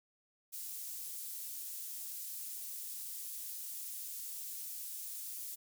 pink high-pass noise, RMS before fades -44 dBFS, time 0.52-5.56 s, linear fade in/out 20 ms, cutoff 10000 Hz, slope 12 dB/octave, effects none

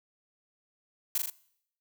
blue noise with echo, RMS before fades -28 dBFS, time 1.15-1.18 s, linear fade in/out 2 ms, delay 40 ms, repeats 3, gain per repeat -3 dB, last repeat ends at 1.3 s, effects noise-tail reverb RT60 0.7 s tail -21 dB re dry

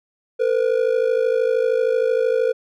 triangle ring-modulated tone, 481.8 Hz, B4, 43 cents flat, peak -11 dBFS, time 0.39-2.53 s, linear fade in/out 20 ms, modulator 26.5 Hz, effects none

